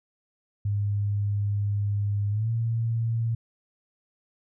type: tone with pitch glide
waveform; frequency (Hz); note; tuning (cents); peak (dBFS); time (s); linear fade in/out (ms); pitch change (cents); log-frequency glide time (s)
sine; 102.1 to 114.6; G#2 to A#2; -29 to -29; -23; 0.65-3.35; 5; +200; 2.3-2.5
effects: none